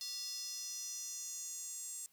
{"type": "tone with high-pass filter sweep", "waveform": "square", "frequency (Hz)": 392, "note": "G4", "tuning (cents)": 0, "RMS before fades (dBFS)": -44, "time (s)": [0.01, 2.06], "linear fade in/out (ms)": 0, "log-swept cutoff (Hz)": [4800, 7700], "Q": 5.6, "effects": ["white hiss -71 dBFS RMS until 2.12 s"]}